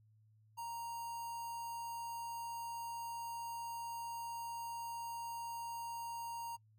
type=tone with notch filter; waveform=square; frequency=932.3 Hz; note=A#5; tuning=in tune; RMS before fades=-44 dBFS; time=0.57-6.57 s; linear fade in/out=20 ms; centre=3400 Hz; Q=1.2; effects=noise-tail reverb RT60 0.1 s tail -25 dB re dry + added 108 Hz sine -65 dBFS peak until 6.78 s